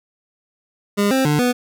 25% pulse tone with pitch steps, 203.4 / 264.5 / 148.8 / 246.8 Hz, G#3 / C4 / D3 / B3, -36 / +19 / +23 / -1 cents, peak -11 dBFS, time 0.97-1.53 s, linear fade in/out 20 ms, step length 140 ms, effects none

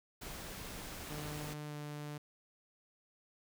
pink noise, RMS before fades -46 dBFS, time 0.21-1.54 s, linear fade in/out 10 ms
sawtooth tone with pitch glide, 149.5 to 148.04 Hz, D3 to D3, +31 to +14 cents, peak -38 dBFS, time 1.1-2.18 s, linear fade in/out 5 ms, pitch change -17 cents, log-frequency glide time 1.67-1.74 s
effects none

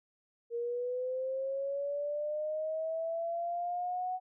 sine linear sweep, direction up, 466.2 to 743 Hz, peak -32 dBFS, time 0.5-4.2 s, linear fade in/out 50 ms, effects none

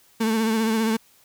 35% pulse tone with vibrato, 222.3 Hz, A3, 18 cents sharp, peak -18 dBFS, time 0.2-0.97 s, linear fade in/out 10 ms, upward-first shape triangle, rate 15 Hz, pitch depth 49 cents each way, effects white hiss -57 dBFS RMS until 1.24 s

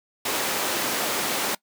pink high-pass noise, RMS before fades -26 dBFS, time 0.25-1.55 s, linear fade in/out 5 ms, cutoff 340 Hz, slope 12 dB/octave, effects noise-tail reverb RT60 0.1 s tail -22 dB re dry

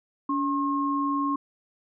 sine tone pair together, 284.6 / 1074.5 Hz, C#4 / C6, +46 / +46 cents, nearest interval octave + major seventh, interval 2300 cents, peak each -26 dBFS, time 0.29-1.36 s, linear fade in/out 5 ms, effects none

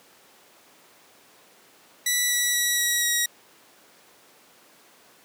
10% pulse tone with pitch steps, 1963 / 1948.3 / 1933.7 / 1919.3 / 1904.9 Hz, B6 / B6 / B6 / B6 / A#6, -11 / -24 / -37 / -50 / +37 cents, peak -12 dBFS, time 2.06-3.26 s, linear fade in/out 5 ms, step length 240 ms, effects pink hiss -54 dBFS RMS until 5.24 s + high-pass 300 Hz 12 dB/octave

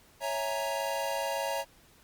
square chord, A# half-diminished seventh, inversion first, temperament equal, 554.4 / 659.3 / 830.6 / 932.3 Hz, C#5 / E5 / G#5 / A#5, 0 / 0 / 0 / 0 cents, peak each -35 / -37 / -40 / -36 dBFS, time 0.2-1.65 s, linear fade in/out 50 ms, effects pink hiss -60 dBFS RMS until 2.03 s + Opus 48 kbps

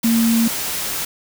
sine tone in noise, 229.2 Hz, A#3, 29 cents flat, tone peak -13 dBFS, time 0.04-0.48 s, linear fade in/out 5 ms, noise white, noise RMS -24 dBFS, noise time 0.03-1.05 s, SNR +8 dB, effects none

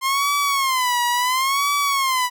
sawtooth tone with vibrato, 1051 Hz, C6, 7 cents sharp, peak -14 dBFS, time 0.01-2.3 s, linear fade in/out 50 ms, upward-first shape sine, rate 0.72 Hz, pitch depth 150 cents each way, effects none

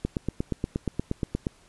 click train, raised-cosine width 3 ms, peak -13 dBFS, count 13, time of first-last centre 0.05-1.468 s, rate 8.46 Hz, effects pink hiss -58 dBFS RMS until 1.68 s + resampled to 24000 Hz

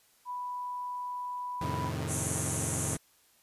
sine tone, 988 Hz, B5, in tune, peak -34 dBFS, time 0.25-1.92 s, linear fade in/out 50 ms
sawtooth chord, F dominant seventh, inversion none, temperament equal with one note detuned, 87.31 / 110 / 134.18 / 155.56 Hz, F2 / A2 / C3 / Eb3, 0 / 0 / +44 / 0 cents, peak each -34 dBFS, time 1.61-2.97 s, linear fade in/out 5 ms
white band-pass noise, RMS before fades -36 dBFS, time 2.07-2.98 s, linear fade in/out 50 ms, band 6000 to 11000 Hz, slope 96 dB/octave
effects white hiss -65 dBFS RMS until 3.42 s + resampled to 32000 Hz

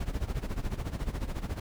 brown noise with tremolo, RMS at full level -30 dBFS, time 0-1.6 s, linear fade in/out 5 ms, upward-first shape sine, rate 14 Hz, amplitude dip 80%, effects none

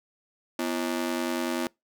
sawtooth ring-modulated tone, 293.7 Hz, D4, in tune, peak -20 dBFS, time 0.59-1.67 s, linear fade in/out 0 ms, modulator 45.2 Hz, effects noise-tail reverb RT60 0.2 s tail -25 dB re dry

